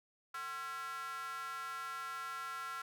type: tone with high-pass filter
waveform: square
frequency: 151.1 Hz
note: D3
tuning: 50 cents sharp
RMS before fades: -43 dBFS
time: 0.34-2.82 s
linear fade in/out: 5 ms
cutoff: 1300 Hz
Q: 6.2
effects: none